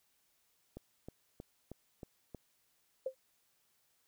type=click train; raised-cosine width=2 ms; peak=-32 dBFS; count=6; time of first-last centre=0.77-2.347 s; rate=3.17 Hz
type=tone with exponential decay; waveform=sine; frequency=523.3 Hz; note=C5; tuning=in tune; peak=-30 dBFS; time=3.06-3.15 s; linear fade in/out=5 ms; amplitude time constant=18 ms
effects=white hiss -75 dBFS RMS until 4.07 s